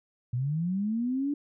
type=linear sweep; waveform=sine; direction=up; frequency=117 to 293.7 Hz; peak=-26 dBFS; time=0.33-1.34 s; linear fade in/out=5 ms; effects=none